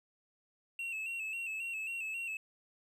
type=tone with vibrato; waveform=triangle; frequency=2668 Hz; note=E7; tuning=20 cents sharp; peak=-35 dBFS; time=0.79-2.37 s; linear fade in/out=2 ms; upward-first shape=square; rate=3.7 Hz; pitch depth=45 cents each way; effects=none